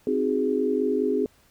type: chord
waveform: sine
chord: Ab dominant seventh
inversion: first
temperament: equal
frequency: 261.6 / 311.1 / 370 / 415.3 Hz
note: C4 / Eb4 / Gb4 / Ab4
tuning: 0 / 0 / 0 / 0 cents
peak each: -26 / -30 / -29 / -24 dBFS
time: 0.07-1.26 s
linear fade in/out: 2 ms
effects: pink hiss -60 dBFS RMS until 1.5 s